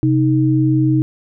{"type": "tone pair together", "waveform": "sine", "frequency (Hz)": [130.81, 312.7], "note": ["C3", "D#4"], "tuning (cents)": [0, 9], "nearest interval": "octave + minor third", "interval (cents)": 1509, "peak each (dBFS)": -14, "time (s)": [0.03, 1.02], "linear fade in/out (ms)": 0, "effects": []}